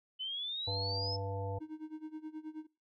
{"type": "exponential sweep", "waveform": "sine", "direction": "up", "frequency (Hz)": [3000, 5274], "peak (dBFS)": -36, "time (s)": [0.19, 1.17], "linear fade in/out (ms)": 20}
{"type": "harmonic tone", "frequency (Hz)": 98, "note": "G2", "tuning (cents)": 0, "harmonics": [1, 3, 5, 7, 9], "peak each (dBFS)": [-37, -51, -41, -47, -45], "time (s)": [0.67, 1.59], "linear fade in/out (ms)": 10}
{"type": "tone with tremolo", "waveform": "triangle", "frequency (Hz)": 311.1, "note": "D#4", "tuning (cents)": 0, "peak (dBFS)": -37, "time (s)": [1.6, 2.67], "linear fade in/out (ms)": 20, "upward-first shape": "sine", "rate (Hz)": 9.4, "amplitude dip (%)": 90}
{"effects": ["noise-tail reverb RT60 0.3 s tail -24 dB re dry"]}